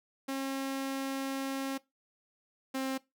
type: tone pair in turn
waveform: sawtooth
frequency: 270 / 265.4 Hz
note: C#4 / C4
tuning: -45 / +25 cents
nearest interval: unison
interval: 30 cents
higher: first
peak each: -29 / -28 dBFS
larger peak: second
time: 0.28-1.78 / 2.74-2.98 s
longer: first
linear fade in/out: 10 ms
effects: noise-tail reverb RT60 0.2 s tail -20 dB re dry